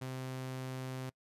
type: tone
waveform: sawtooth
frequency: 130 Hz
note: C3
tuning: 11 cents flat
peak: -35 dBFS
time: 0.01-1.1 s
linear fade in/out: 10 ms
effects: noise-tail reverb RT60 0.1 s tail -24 dB re dry + resampled to 32000 Hz